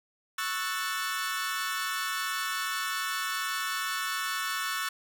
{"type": "chord", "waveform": "sawtooth", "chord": "F# minor seventh", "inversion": "second", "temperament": "equal with one note detuned", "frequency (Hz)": [1108.7, 1318.5, 1480, 1772.2], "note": ["C#6", "E6", "F#6", "A6"], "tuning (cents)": [0, 0, 0, 12], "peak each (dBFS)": -32, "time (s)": [0.38, 4.89], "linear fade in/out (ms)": 5, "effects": []}